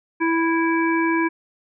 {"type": "harmonic tone", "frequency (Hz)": 329.6, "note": "E4", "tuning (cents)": 0, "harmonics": [1, 3, 5, 7], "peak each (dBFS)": [-19, -24, -26, -27], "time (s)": [0.2, 1.29], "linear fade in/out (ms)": 20, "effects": []}